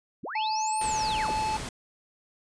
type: linear two-way sweep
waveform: sine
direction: up then down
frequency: 82.5 to 9200 to 82.5 Hz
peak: -33 dBFS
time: 0.23-1.32 s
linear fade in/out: 10 ms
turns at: 0.8 s
type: harmonic tone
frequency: 868 Hz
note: A5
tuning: 24 cents flat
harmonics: 1 / 3 / 5 / 6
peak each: -26 / -41 / -43 / -50 dBFS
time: 0.35-1.57 s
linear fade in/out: 5 ms
type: noise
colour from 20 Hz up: pink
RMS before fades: -36 dBFS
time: 0.81-1.69 s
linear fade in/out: 2 ms
effects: resampled to 22050 Hz